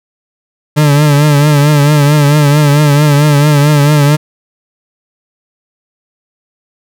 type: tone with vibrato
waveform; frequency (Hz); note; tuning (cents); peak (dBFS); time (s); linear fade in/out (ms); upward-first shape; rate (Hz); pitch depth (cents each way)
40% pulse; 146.83; D3; 0; -4; 0.76-4.17; 20; triangle; 4.5; 72
effects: none